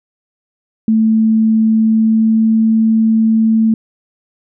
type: tone with pitch glide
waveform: sine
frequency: 220.9 to 222.3 Hz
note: A3 to A3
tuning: +7 to +18 cents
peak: -8 dBFS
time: 0.88-3.74 s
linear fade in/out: 2 ms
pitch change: +11 cents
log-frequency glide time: 1.74-2.62 s
effects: none